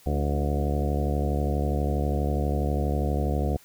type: harmonic tone with a mistuned harmonic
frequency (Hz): 72.3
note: D2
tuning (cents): -27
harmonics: 1 / 2 / 3 / 4 / 5 / 6 / 7 / 8 / 9 / 10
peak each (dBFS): -25 / -30 / -33 / -35 / -37 / -36 / -35 / -39 / -40 / -36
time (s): 0.06-3.57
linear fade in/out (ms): 5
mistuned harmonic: 4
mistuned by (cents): +27
effects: white hiss -55 dBFS RMS until 3.64 s